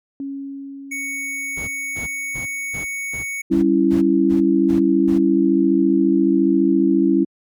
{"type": "tone with exponential decay", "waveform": "sine", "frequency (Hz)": 276.1, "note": "C#4", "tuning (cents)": -7, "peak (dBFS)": -24, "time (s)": [0.2, 3.33], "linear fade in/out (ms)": 1, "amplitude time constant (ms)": 680}
{"type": "tone", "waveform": "square", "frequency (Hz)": 2225, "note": "C#7", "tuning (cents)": 6, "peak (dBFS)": -25, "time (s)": [0.91, 3.42], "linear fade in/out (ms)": 10}
{"type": "noise bursts", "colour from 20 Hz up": "brown", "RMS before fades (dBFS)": -28, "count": 10, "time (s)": [1.56, 5.19], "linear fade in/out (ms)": 20, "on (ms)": 120, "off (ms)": 270}
{"type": "chord", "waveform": "sine", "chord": "C# diminished", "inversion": "second", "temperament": "equal with one note detuned", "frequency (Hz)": [196, 277.2, 331.7], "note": ["G3", "C#4", "E4"], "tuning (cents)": [0, 0, 11], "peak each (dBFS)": [-20, -17, -16], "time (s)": [3.5, 7.25], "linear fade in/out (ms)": 20}
{"effects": ["high-pass 80 Hz 12 dB/octave"]}